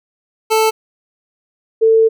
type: tone pair in turn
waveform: 25% pulse / sine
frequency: 440 / 446.9 Hz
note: A4 / A4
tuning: 0 / +27 cents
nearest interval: unison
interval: 27 cents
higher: second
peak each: -7 dBFS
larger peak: neither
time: 0.5-0.71 / 1.81-2.09 s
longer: second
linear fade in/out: 20 ms
effects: none